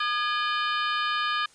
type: harmonic tone with a mistuned harmonic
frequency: 608 Hz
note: D#5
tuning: 40 cents flat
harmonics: 2 / 3 / 4 / 5 / 6 / 7 / 8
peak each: -27 / -30 / -36 / -33 / -36 / -42 / -42 dBFS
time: 0-1.46 s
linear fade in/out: 5 ms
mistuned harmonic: 3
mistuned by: -150 cents
effects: white hiss -57 dBFS RMS until 1.54 s + resampled to 22050 Hz